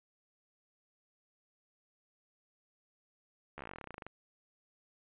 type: slowing click train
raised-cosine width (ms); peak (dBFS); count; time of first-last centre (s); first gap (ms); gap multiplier
0.5; -29; 20; 3.58-4.066; 13; 1.07
effects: resampled to 8000 Hz